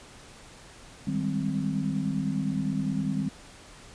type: chord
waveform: sine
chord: Ab major seventh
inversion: second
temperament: equal with one note detuned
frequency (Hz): 155.56 / 196 / 205.9 / 261.6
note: Eb3 / G3 / Ab3 / C4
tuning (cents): 0 / 0 / -15 / 0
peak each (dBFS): -31 / -30 / -34 / -31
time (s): 1.07-3.29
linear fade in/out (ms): 5
effects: pink hiss -49 dBFS RMS until 3.94 s + resampled to 22050 Hz